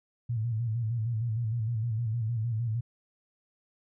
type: tone with vibrato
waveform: sine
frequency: 114.1 Hz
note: A#2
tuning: 37 cents flat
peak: -27 dBFS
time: 0.29-2.81 s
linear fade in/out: 10 ms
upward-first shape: square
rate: 6.5 Hz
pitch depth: 77 cents each way
effects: none